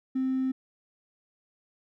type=tone with hard clipping; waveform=triangle; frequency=261.6 Hz; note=C4; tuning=in tune; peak=-25 dBFS; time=0.15-0.52 s; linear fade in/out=10 ms; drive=3 dB; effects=none